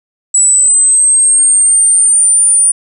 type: linear sweep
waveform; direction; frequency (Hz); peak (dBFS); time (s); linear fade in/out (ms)
sine; up; 7860 to 9397; -5; 0.34-2.72; 10
effects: none